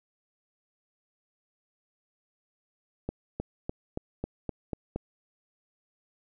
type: accelerating click train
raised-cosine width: 2 ms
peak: -18 dBFS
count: 8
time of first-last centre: 3.09-4.96 s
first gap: 310 ms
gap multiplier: 0.95
effects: none